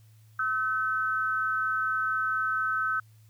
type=tone pair together; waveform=sine; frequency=1294.7 / 1519 Hz; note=E6 / F#6; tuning=-32 / +45 cents; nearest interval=minor third; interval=277 cents; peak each=-28 dBFS; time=0.39-3 s; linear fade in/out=5 ms; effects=added 109 Hz sine -53 dBFS peak until 3.29 s + white hiss -67 dBFS RMS until 3.29 s